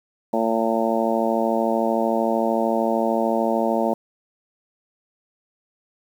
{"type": "harmonic tone", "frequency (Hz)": 113.3, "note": "A#2", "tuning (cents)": -49, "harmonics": [2, 3, 4, 5, 6, 7, 8], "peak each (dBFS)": [-24, -27, -28, -24, -25, -30, -28], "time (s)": [0.33, 3.94], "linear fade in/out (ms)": 5, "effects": ["8-bit"]}